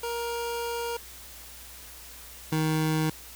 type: tone pair in turn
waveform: 25% pulse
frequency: 470 / 156.84 Hz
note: A#4 / D#3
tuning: +14 / +14 cents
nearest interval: octave + perfect fifth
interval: 1900 cents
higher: first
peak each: -26 / -20 dBFS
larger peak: second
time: 0.03-0.97 / 2.52-3.1 s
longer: first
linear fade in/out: 5 ms
effects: added 60 Hz sine -51 dBFS peak until 3.35 s + white hiss -46 dBFS RMS until 3.35 s